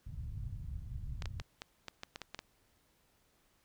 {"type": "low-pass noise", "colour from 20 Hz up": "white", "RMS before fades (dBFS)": -42, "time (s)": [0.06, 1.42], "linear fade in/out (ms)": 10, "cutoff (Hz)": 110, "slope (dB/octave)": 24}
{"type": "clicks", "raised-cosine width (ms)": 0.2, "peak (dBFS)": -24, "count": 10, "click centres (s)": [1.222, 1.257, 1.399, 1.619, 1.883, 2.034, 2.159, 2.217, 2.346, 2.391]}
{"effects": ["pink hiss -72 dBFS RMS until 3.64 s"]}